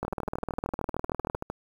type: two click trains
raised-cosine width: 1 ms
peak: -18 / -16 dBFS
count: 20 / 27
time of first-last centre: 0.05-1.5 / 0.03-1.35 s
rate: 13.1 / 19.7 Hz
effects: 8-bit